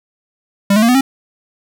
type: tone with pitch steps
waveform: square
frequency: 199.4 / 214.9 / 231.7 / 249.8 / 269.3 Hz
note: G3 / A3 / A#3 / B3 / C#4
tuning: +30 / -41 / -10 / +20 / -50 cents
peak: -9 dBFS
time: 0.7-1.01 s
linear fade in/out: 5 ms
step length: 62 ms
effects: none